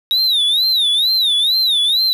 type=tone with vibrato; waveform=triangle; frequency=3766 Hz; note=A#7; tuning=17 cents sharp; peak=-11 dBFS; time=0.11-2.13 s; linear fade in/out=0 ms; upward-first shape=sine; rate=2.2 Hz; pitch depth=170 cents each way; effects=7-bit